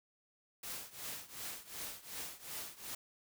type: noise with tremolo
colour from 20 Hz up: white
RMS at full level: -42 dBFS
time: 0.63-2.95 s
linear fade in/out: 5 ms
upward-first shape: triangle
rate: 2.7 Hz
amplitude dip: 90%
effects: none